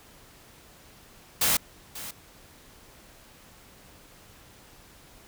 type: noise with echo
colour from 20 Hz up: white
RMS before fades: -23 dBFS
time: 1.41-1.57 s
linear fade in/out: 5 ms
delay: 540 ms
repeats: 1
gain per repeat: -15 dB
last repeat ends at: 2.11 s
effects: pink hiss -53 dBFS RMS until 5.27 s